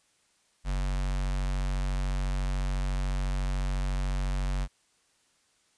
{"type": "tone with notch filter", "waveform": "square", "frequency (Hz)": 47, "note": "F#1", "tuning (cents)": 28, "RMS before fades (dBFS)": -29, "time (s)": [0.64, 4.68], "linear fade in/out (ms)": 50, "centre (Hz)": 370, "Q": 1.2, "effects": ["white hiss -68 dBFS RMS until 5.77 s", "resampled to 22050 Hz"]}